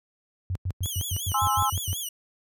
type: tone bursts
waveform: sine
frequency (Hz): 92.1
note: F#2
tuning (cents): -7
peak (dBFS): -24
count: 10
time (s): 0.5-1.93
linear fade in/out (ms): 0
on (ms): 53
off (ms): 100
type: tone with vibrato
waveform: 10% pulse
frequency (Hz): 3151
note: G7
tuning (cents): +8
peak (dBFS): -23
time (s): 0.83-2.09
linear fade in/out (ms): 5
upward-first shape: sine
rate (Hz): 5.4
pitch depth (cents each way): 140
type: chord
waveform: sine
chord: Ab augmented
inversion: none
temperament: equal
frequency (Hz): 830.6 / 1046.5 / 1318.5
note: Ab5 / C6 / E6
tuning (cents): 0 / 0 / 0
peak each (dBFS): -26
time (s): 1.34-1.7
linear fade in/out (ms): 5
effects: high-pass 60 Hz 12 dB/octave